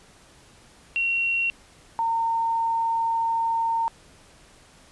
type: tone pair in turn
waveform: sine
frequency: 2738 / 913.7 Hz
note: F7 / A#5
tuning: -35 / -35 cents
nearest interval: octave + perfect fifth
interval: 1900 cents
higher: first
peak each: -21 dBFS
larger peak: neither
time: 0.96-1.5 / 1.99-3.88 s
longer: second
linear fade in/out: 0 ms
effects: pink hiss -53 dBFS RMS until 4.91 s + resampled to 24000 Hz